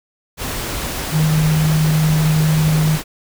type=tone in noise; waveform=sine; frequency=155.56 Hz; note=D#3; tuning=in tune; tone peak=-12 dBFS; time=1.11-2.99 s; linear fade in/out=50 ms; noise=pink; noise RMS=-24 dBFS; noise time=0.37-3.04 s; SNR=+9 dB; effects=none